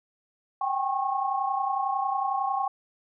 sine tone cluster, 773 / 804 / 1090 Hz, G5 / G5 / C#6, -24 / +44 / -29 cents, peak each -29 dBFS, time 0.61-2.68 s, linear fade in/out 5 ms, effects none

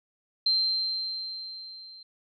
sine tone with level ramp, 4136 Hz, C8, 21 cents flat, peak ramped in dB -20 to -45 dBFS, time 0.46-2.03 s, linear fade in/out 5 ms, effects none

